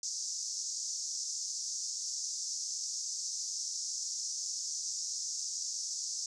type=band-pass noise; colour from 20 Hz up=white; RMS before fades=-38 dBFS; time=0.03-6.26 s; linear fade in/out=2 ms; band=5200 to 6800 Hz; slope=48 dB/octave; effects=none